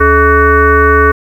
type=tone with frequency modulation; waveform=sine; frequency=784 Hz; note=G5; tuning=in tune; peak=-4 dBFS; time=0-1.12 s; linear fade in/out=10 ms; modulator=355 Hz; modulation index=2.4; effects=7-bit